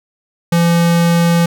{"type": "tone", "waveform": "square", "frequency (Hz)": 170, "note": "F3", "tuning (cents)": -46, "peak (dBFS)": -10, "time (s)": [0.52, 1.46], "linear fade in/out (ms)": 5, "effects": []}